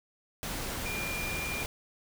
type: tone in noise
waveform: sine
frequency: 2400 Hz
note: D7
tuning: 37 cents sharp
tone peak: -35 dBFS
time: 0.86-1.63 s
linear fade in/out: 0 ms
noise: pink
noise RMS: -36 dBFS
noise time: 0.43-1.66 s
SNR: -2 dB
effects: none